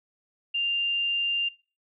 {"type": "tone", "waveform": "sine", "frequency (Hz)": 2793, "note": "F7", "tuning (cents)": -1, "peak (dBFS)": -24, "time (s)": [0.54, 1.49], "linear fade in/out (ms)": 10, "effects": ["noise-tail reverb RT60 0.4 s tail -23 dB re dry"]}